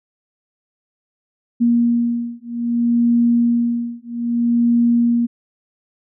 sine beating tone pair, 236.2 / 236.82 Hz, A#3 / A#3, +23 / +28 cents, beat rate 0.62 Hz, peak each -17 dBFS, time 1.6-5.27 s, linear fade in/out 20 ms, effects none

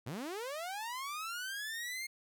sawtooth linear sweep, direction up, 101.5 to 2147 Hz, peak -35 dBFS, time 0.06-2.07 s, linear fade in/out 10 ms, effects none

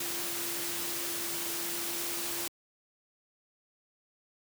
sine tone in noise, 342.5 Hz, F4, 34 cents flat, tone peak -43 dBFS, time 0-2.48 s, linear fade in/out 5 ms, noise white, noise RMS -35 dBFS, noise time 0-2.48 s, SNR -11 dB, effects high-pass 100 Hz 12 dB/octave

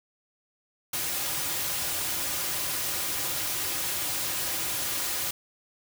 white noise with comb filter, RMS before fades -30 dBFS, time 0.93-5.31 s, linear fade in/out 5 ms, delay 4.5 ms, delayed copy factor -0.5, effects none

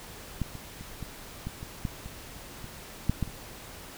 clicks, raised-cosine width 5 ms, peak -16 / -28 / -29 / -25 / -21 / -26 / -17 / -28 / -28 / -11 / -15 / -30 dBFS, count 12, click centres 0.417 / 0.553 / 0.81 / 1.027 / 1.47 / 1.629 / 1.852 / 2.06 / 2.643 / 3.096 / 3.227 / 3.277 s, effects pink hiss -45 dBFS RMS until 3.97 s

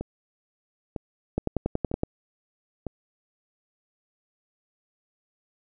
two click trains, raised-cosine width 2 ms, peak -18 / -11 dBFS, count 4 / 8, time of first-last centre 0.01-2.867 / 1.38-2.034 s, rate 1.05 / 10.7 Hz, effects none

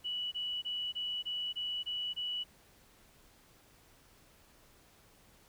sine tone bursts, 2949 Hz, F#7, 6 cents flat, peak -34 dBFS, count 8, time 0.04-2.441 s, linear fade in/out 20 ms, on 280 ms, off 23 ms, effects pink hiss -63 dBFS RMS until 5.48 s

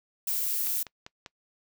violet noise, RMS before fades -29 dBFS, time 0.27-0.83 s, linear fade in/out 5 ms
click train, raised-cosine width 0.2 ms, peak -24 dBFS, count 4, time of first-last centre 0.67-1.262 s, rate 5.07 Hz
effects noise-tail reverb RT60 0.1 s tail -23 dB re dry

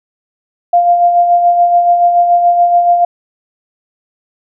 sine tone with tremolo, 698.5 Hz, F5, in tune, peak -4 dBFS, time 0.73-3.05 s, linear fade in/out 5 ms, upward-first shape sine, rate 7 Hz, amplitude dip 45%, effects none

